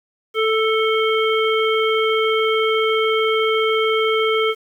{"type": "harmonic tone with a mistuned harmonic", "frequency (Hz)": 440, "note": "A4", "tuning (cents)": 0, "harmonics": [1, 3, 5, 7], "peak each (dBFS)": [-17, -22, -24, -25], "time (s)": [0.34, 4.55], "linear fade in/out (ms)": 50, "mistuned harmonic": 7, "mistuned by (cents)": 41, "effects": ["8-bit"]}